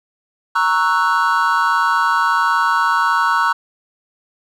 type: chord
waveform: triangle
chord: F# dominant seventh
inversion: first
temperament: equal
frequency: 932.3 / 1108.7 / 1318.5 / 1480 Hz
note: A#5 / C#6 / E6 / F#6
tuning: 0 / 0 / 0 / 0 cents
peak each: -17 dBFS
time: 0.55-3.53 s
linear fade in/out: 10 ms
effects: none